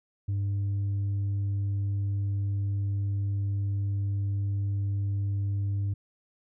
sine tone, 99.8 Hz, G2, 32 cents sharp, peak -23 dBFS, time 0.28-5.94 s, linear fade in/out 10 ms, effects tanh soft clip ceiling -25 dBFS

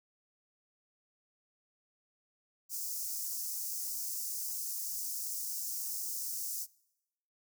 white high-pass noise, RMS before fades -38 dBFS, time 2.69-6.67 s, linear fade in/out 50 ms, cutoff 5100 Hz, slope 48 dB/octave, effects noise-tail reverb RT60 0.9 s tail -24 dB re dry

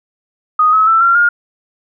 sine tone with pitch steps, 1244.5 / 1286.2 / 1329.2 / 1373.7 / 1419.7 Hz, D#6 / E6 / E6 / F6 / F6, 0 / -43 / +14 / -29 / +28 cents, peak -7 dBFS, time 0.59-1.29 s, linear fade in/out 5 ms, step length 140 ms, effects none

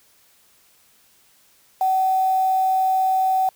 sine tone with quantisation, 757 Hz, F#5, 39 cents sharp, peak -16 dBFS, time 1.81-3.49 s, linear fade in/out 2 ms, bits 6, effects white hiss -57 dBFS RMS until 3.55 s

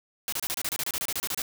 white noise bursts, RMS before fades -30 dBFS, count 16, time 0.28-1.419 s, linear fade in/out 0 ms, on 44 ms, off 29 ms, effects none

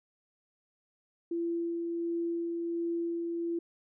sine tone with tremolo, 338.5 Hz, E4, 46 cents sharp, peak -29 dBFS, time 1.31-3.59 s, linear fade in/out 5 ms, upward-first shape sine, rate 1.4 Hz, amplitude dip 25%, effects none

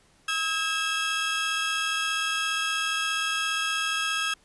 40% pulse tone cluster, 1284 / 1624 / 2643 / 3285 Hz, E6 / G#6 / E7 / G#7, -46 / -39 / +4 / -20 cents, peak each -30 dBFS, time 0.28-4.34 s, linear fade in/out 5 ms, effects pink hiss -61 dBFS RMS until 4.44 s + resampled to 24000 Hz

